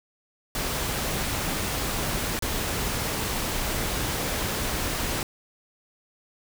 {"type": "noise with dropouts", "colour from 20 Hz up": "pink", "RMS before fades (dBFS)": -28, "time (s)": [0.55, 5.23], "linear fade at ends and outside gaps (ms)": 1, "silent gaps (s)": [2.391, 2.423], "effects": []}